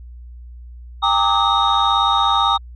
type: tone cluster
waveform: sine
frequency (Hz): 799 / 915 / 1174 / 1272 / 3720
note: G5 / A#5 / D6 / D#6 / A#7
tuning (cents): +33 / -32 / -1 / +38 / -4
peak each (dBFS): -19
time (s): 1.02-2.58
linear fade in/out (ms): 20
effects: tanh soft clip ceiling -6 dBFS + added 60 Hz sine -34 dBFS peak until 2.75 s